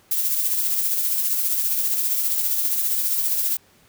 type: noise with tremolo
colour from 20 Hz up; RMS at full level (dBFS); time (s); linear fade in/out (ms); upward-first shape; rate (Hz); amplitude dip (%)
violet; -20; 0.11-3.57; 5; triangle; 15; 45
effects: pink hiss -56 dBFS RMS until 3.88 s + high-pass 60 Hz 12 dB/octave